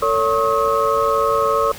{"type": "tone cluster", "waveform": "sine", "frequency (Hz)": [450.8, 563, 1086, 1273], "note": ["A4", "C#5", "C#6", "D#6"], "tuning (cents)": [42, 27, -36, 39], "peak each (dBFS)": -20, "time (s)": [0.02, 1.72], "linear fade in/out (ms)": 5, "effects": ["pink hiss -35 dBFS RMS until 1.78 s"]}